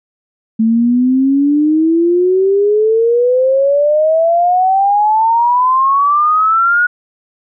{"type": "exponential sweep", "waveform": "sine", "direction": "up", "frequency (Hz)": [220, 1462], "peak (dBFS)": -8, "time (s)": [0.59, 6.87], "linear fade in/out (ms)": 10, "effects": []}